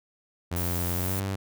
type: tone with pitch glide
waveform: sawtooth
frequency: 87.3 to 97.43 Hz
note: F2 to G2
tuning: 0 to -10 cents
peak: -24 dBFS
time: 0.51-1.36 s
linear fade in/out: 10 ms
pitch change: +190 cents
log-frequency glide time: 0.93-1.2 s
type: noise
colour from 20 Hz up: violet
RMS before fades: -33 dBFS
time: 0.56-1.2 s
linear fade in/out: 5 ms
effects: none